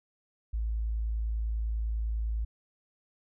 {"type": "tone", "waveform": "sine", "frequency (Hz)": 55, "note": "A1", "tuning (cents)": 0, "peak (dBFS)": -28, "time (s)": [0.53, 2.45], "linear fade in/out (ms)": 10, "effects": []}